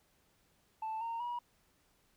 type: tone with pitch steps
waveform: sine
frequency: 880 / 920.6 / 963 Hz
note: A5 / A#5 / B5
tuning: 0 / -22 / -44 cents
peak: -34 dBFS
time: 0.82-1.39 s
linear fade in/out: 5 ms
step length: 190 ms
effects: tanh soft clip ceiling -34 dBFS + pink hiss -72 dBFS RMS until 2.16 s